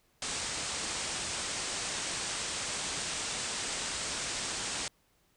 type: low-pass noise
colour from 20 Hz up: white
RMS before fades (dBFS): -36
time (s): 0.22-4.88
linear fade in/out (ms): 2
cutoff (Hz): 9000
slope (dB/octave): 96
effects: pink hiss -70 dBFS RMS until 5.36 s